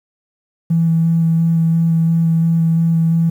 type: tone with vibrato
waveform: triangle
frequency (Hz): 164.81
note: E3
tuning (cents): 0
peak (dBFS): -7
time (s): 0.7-3.3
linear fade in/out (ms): 10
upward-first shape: square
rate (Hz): 2.9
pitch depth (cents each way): 10
effects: tanh soft clip ceiling -9 dBFS + 8-bit